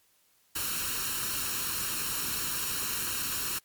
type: noise with comb filter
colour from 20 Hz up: white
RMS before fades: -32 dBFS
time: 0.55-3.59 s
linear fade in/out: 10 ms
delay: 0.72 ms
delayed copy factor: +0.65
effects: white hiss -67 dBFS RMS until 3.64 s + MP3 96 kbps